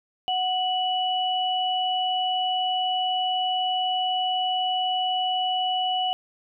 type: tone pair together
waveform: sine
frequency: 740 / 2948 Hz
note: F#5 / F#7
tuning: 0 / -7 cents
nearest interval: 2 octaves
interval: 2393 cents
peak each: -24 / -26 dBFS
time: 0.28-6.13 s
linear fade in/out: 0 ms
effects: none